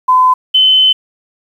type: tone pair in turn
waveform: sine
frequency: 1017 / 3048 Hz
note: C6 / G7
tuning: -50 / -49 cents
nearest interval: octave + perfect fifth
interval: 1901 cents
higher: second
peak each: -5 dBFS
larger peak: neither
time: 0.08-0.34 / 0.54-0.93 s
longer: second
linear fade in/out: 10 ms
effects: 7-bit